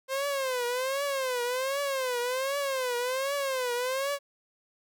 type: tone with vibrato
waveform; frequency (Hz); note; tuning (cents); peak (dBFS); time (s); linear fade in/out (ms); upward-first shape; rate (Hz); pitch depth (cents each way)
sawtooth; 523.3; C5; 0; -24; 0.08-4.19; 50; triangle; 1.3; 160
effects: none